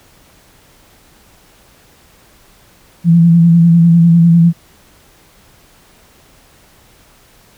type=tone with vibrato; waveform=sine; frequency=168.5 Hz; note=E3; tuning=38 cents sharp; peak=-4 dBFS; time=3.04-4.53 s; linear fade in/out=50 ms; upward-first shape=square; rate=10 Hz; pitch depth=26 cents each way; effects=pink hiss -47 dBFS RMS until 7.57 s